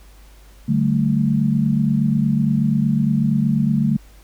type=chord; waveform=sine; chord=D suspended fourth; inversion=none; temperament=equal with one note detuned; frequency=146.83 / 191.63 / 220 Hz; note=D3 / G3 / A3; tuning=0 / -39 / 0 cents; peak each=-19 / -21 / -18 dBFS; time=0.68-3.97 s; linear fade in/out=10 ms; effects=added 50 Hz sine -43 dBFS peak until 4.23 s + pink hiss -52 dBFS RMS until 4.23 s